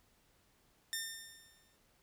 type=tone with exponential decay; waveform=10% pulse; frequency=1809 Hz; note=A6; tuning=48 cents sharp; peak=-26 dBFS; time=0.93-1.76 s; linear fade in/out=0 ms; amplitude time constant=180 ms; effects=pink hiss -71 dBFS RMS until 2.02 s